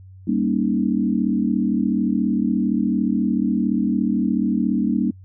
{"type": "chord", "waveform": "sine", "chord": "Eb dominant seventh", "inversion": "first", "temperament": "equal", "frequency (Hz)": [196, 233.1, 277.2, 311.1], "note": ["G3", "Bb3", "Db4", "Eb4"], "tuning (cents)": [0, 0, 0, 0], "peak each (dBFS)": [-22, -21, -24, -25], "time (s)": [0.27, 5.11], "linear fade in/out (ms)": 10, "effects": ["noise-tail reverb RT60 0.1 s tail -25 dB re dry", "added 94 Hz sine -40 dBFS peak until 5.24 s"]}